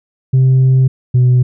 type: tone pair in turn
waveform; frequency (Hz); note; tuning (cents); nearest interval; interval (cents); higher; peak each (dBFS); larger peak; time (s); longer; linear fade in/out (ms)
sine; 130.81 / 125.33; C3 / B2; 0 / +26; minor second; 74; first; -4; neither; 0.33-0.88 / 1.14-1.43; first; 10
effects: tanh soft clip ceiling -5 dBFS

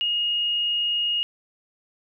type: tone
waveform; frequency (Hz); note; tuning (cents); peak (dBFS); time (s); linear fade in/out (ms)
sine; 2864; F7; +43; -21; 0.01-1.23; 0
effects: none

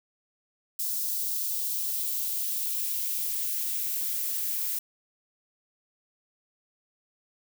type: noise with high-pass filter sweep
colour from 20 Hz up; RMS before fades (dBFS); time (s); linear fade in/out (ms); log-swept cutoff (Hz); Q
violet; -30; 0.79-4.79; 5; 4600 to 1400; 1.2
effects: none

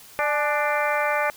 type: harmonic tone with a mistuned harmonic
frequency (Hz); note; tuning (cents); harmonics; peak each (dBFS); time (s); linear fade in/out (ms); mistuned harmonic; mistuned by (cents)
296.1; D4; +14; 2 / 3 / 4 / 5 / 6 / 7 / 8; -25 / -27 / -28 / -29 / -30 / -30 / -31; 0.19-1.3; 0; 3; -56
effects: white hiss -47 dBFS RMS until 1.36 s

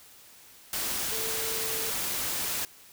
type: tone in noise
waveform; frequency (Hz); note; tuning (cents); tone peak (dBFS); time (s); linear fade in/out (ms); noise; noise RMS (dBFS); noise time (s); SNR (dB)
sine; 446; A4; +23; -38; 1.12-1.9; 2; white; -31; 0.73-2.65; -10
effects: white hiss -53 dBFS RMS until 2.92 s

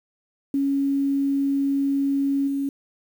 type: tone with level steps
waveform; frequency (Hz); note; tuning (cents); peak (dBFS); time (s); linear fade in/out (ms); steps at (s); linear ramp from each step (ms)
sine; 277.2; C#4; 0; -19 / -22; 0.54-2.69; 2; 2.47; 10
effects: 8-bit

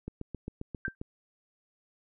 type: click train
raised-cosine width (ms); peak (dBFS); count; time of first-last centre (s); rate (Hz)
3; -24; 8; 0.08-1.015; 7.49
type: tone with exponential decay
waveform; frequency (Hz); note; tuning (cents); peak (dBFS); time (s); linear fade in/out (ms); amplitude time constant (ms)
sine; 1568; G6; 0; -26; 0.85-0.95; 1; 20
effects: none

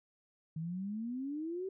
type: exponential sweep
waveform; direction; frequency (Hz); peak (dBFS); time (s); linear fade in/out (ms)
sine; up; 155.56 to 390; -36; 0.56-1.69; 5
effects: none

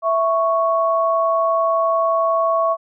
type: tone pair together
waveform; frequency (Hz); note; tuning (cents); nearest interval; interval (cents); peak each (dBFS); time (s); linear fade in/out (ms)
sine; 659.8 / 1108.7; E5 / C#6; +1 / 0; major sixth; 899; -17 / -18; 0.02-2.77; 50
effects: none

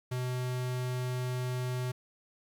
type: tone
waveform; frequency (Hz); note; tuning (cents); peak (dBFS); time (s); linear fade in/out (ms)
square; 126; B2; +35; -32; 0.11-1.92; 10
effects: 11-bit

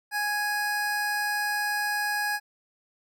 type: tone pair together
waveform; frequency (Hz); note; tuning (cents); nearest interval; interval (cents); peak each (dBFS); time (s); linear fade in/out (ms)
square; 830 / 1661.9; G#5 / G#6; -1 / +1; octave; 1202; -31 / -28; 0.11-2.4; 50
effects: none

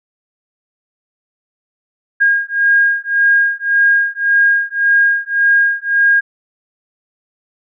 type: beating tone pair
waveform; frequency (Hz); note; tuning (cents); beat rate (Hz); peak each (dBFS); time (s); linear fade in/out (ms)
sine; 1624 / 1625.8; G#6 / G#6; -39 / -37; 1.8; -13 / -13; 2.2-6.21; 20
effects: none

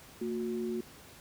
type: tone pair together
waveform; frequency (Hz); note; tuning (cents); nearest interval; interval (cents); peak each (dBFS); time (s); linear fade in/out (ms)
sine; 227.7 / 362.5; A#3 / F#4; -40 / -35; minor sixth; 805; -35 / -34; 0.21-0.81; 5
effects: pink hiss -53 dBFS RMS until 1.2 s + high-pass 60 Hz 12 dB/octave

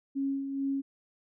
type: tone with tremolo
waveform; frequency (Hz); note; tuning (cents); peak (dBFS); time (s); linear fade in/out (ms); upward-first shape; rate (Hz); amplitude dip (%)
sine; 274.2; C#4; -19; -27; 0.15-0.82; 20; sine; 2.3; 50
effects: none

